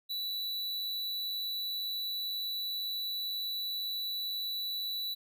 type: tone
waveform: square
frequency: 3951 Hz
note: B7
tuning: in tune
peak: -34 dBFS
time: 0.09-5.15 s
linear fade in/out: 20 ms
effects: none